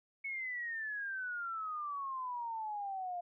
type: exponential sweep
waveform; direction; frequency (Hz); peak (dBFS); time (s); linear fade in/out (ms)
sine; down; 2217 to 696; -37; 0.24-3.21; 10
effects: none